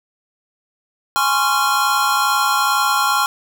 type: chord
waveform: square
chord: Db major seventh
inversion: second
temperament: equal with one note detuned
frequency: 830.6 / 1046.5 / 1108.7 / 1380.9 Hz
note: Ab5 / C6 / Db6 / F6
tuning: 0 / 0 / 0 / -20 cents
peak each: -22 / -22 / -22 / -19 dBFS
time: 1.16-3.26 s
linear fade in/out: 0 ms
effects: none